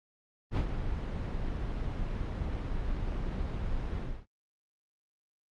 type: noise with ADSR envelope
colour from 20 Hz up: brown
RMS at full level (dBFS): -25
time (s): 0.51-4.26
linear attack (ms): 58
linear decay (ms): 85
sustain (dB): -8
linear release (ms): 250
effects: low-pass 4000 Hz 12 dB/octave + Opus 32 kbps